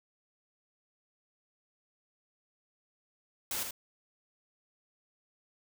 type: noise with echo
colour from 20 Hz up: white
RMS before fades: -35 dBFS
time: 3.51-3.63 s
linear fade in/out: 2 ms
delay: 79 ms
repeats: 1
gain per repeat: -5 dB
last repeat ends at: 3.709 s
effects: none